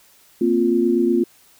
sine chord, Bb suspended second, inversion none, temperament equal, 233.1 / 261.6 / 349.2 Hz, Bb3 / C4 / F4, 0 / 0 / 0 cents, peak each -20 / -21 / -17 dBFS, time 0.41-1.24 s, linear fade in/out 5 ms, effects white hiss -53 dBFS RMS until 1.59 s

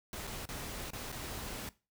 pink noise with dropouts, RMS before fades -42 dBFS, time 0.13-1.69 s, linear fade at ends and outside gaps 1 ms, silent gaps 0.27-0.274 / 0.455-0.489 / 0.905-0.933 / 1.119-1.125 s, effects noise-tail reverb RT60 0.3 s tail -19 dB re dry

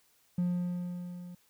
triangle tone with level ramp, 177.3 Hz, F3, 26 cents sharp, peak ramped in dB -23 to -41 dBFS, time 0.38-1.35 s, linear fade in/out 5 ms, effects tanh soft clip ceiling -21 dBFS + white hiss -68 dBFS RMS until 1.49 s

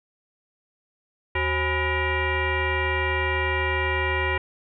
sine tone with frequency modulation, 987.8 Hz, B5, in tune, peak -21 dBFS, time 1.35-4.38 s, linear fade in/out 5 ms, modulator 454 Hz, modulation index 3.3, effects none

